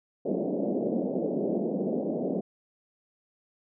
pink band-pass noise, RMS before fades -29 dBFS, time 0.25-2.41 s, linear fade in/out 10 ms, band 180 to 630 Hz, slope 48 dB/octave, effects none

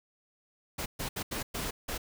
pink noise bursts at uneven times, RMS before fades -35 dBFS, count 6, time 0.78-0.86 / 0.99-1.09 / 1.16-1.23 / 1.31-1.43 / 1.54-1.71 / 1.88-1.98 s, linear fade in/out 10 ms, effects none

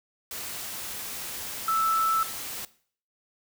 sine tone in noise, 1318.5 Hz, E6, in tune, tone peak -22 dBFS, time 1.68-2.23 s, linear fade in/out 2 ms, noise white, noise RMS -36 dBFS, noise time 0.31-2.65 s, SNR +11 dB, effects noise-tail reverb RT60 0.5 s tail -18 dB re dry

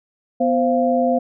sine tone cluster, 247.5 / 523 / 693 Hz, B3 / C5 / F5, +4 / -1 / -14 cents, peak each -19 dBFS, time 0.4-1.19 s, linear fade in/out 10 ms, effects none

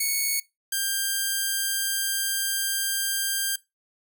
5% pulse tone pair in turn, 2217 / 1590.9 Hz, C#7 / G6, 0 / +25 cents, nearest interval tritone, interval 575 cents, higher first, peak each -13 / -13 dBFS, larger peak neither, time 0-0.4 / 0.72-3.56 s, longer second, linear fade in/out 5 ms, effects noise-tail reverb RT60 0.2 s tail -20 dB re dry

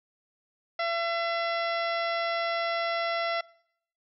harmonic tone, 675 Hz, E5, 41 cents sharp, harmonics 1 / 2 / 3 / 4 / 5 / 6 / 7 / 8, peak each -29 / -33 / -33 / -42 / -41 / -44 / -46 / -44 dBFS, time 0.79-3.41 s, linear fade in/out 5 ms, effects noise-tail reverb RT60 0.7 s tail -23 dB re dry

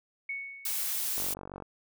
sine tone with exponential decay, 2217 Hz, C#7, in tune, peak -31 dBFS, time 0.29-1.17 s, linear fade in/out 5 ms, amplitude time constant 190 ms
blue noise, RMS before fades -32 dBFS, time 0.65-1.34 s, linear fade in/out 5 ms
click train, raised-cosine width 1 ms, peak -27 dBFS, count 22, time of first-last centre 1.18-1.623 s, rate 47.4 Hz
effects none

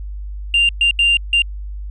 sine tone bursts at uneven times, 2788 Hz, F7, 4 cents flat, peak -9 dBFS, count 4, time 0.54-0.69 / 0.81-0.91 / 0.99-1.17 / 1.33-1.42 s, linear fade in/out 2 ms, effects tanh soft clip ceiling -8 dBFS + added 50 Hz sine -25 dBFS peak until 1.9 s

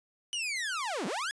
sawtooth linear two-way sweep, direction down then up, 2996 to 165.9 to 1730 Hz, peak -28 dBFS, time 0.33-1.31 s, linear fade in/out 0 ms, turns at 1.06 s, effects resampled to 22050 Hz

